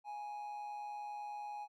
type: tone with amplitude modulation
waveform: triangle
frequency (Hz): 831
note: G#5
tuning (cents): +1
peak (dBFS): -38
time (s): 0.04-1.68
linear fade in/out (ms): 50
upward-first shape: sine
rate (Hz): 130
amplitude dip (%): 40
effects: none